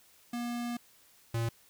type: tone pair in turn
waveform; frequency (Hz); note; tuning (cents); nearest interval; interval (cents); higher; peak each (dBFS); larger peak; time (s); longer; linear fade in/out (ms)
square; 239.2 / 115.53; A#3 / A#2; +45 / -15; octave + minor second; 1260; first; -34 / -30; second; 0.33-0.77 / 1.34-1.49; first; 5
effects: white hiss -62 dBFS RMS until 1.69 s